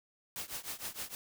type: noise with tremolo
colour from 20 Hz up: white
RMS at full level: -38 dBFS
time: 0.36-1.15 s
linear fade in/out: 0 ms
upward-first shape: triangle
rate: 6.5 Hz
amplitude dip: 95%
effects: none